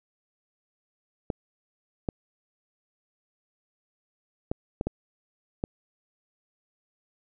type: clicks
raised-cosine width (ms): 2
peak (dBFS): -14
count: 6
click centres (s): 1.302 / 2.088 / 4.515 / 4.811 / 4.87 / 5.639
effects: none